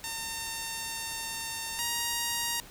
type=tone pair in turn; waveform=5% pulse; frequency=909 / 940.5 Hz; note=A#5 / A#5; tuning=-44 / +15 cents; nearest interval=minor second; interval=59 cents; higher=second; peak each=-22 / -17 dBFS; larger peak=second; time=0.04-1.79 / 1.79-2.6 s; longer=first; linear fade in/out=0 ms; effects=pink hiss -50 dBFS RMS until 2.7 s